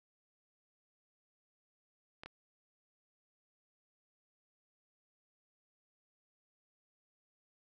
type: clicks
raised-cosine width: 0.3 ms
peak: -30 dBFS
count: 2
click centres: 2.235 / 2.26 s
effects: none